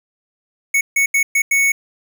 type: tone bursts at uneven times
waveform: square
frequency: 2217 Hz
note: C#7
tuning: in tune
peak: -13 dBFS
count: 5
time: 0.74-0.81 / 0.96-1.06 / 1.14-1.23 / 1.35-1.42 / 1.51-1.72 s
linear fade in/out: 5 ms
effects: 8-bit